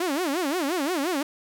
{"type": "tone with vibrato", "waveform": "sawtooth", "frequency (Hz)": 318.2, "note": "D#4", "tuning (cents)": 39, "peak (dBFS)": -20, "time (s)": [0, 1.23], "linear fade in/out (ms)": 5, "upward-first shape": "sine", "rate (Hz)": 5.7, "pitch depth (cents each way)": 280, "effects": []}